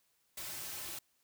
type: noise with comb filter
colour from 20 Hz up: white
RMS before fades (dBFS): -43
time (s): 0.37-0.99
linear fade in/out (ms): 5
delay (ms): 4.2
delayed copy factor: -0.8
effects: white hiss -75 dBFS RMS until 1.23 s